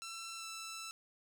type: tone with pitch glide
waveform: 10% pulse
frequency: 1343 to 1326 Hz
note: E6 to E6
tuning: +32 to +10 cents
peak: -35 dBFS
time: 0.02-0.91 s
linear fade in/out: 0 ms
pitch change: -22 cents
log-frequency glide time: 0.37-0.45 s
effects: none